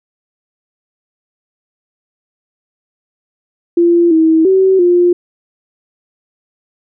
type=tone with pitch steps; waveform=sine; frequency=343 / 321.3 / 380.5 / 352.4 Hz; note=F4 / E4 / F#4 / F4; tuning=-31 / -44 / +48 / +16 cents; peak=-6 dBFS; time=3.77-5.13 s; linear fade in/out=5 ms; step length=340 ms; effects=none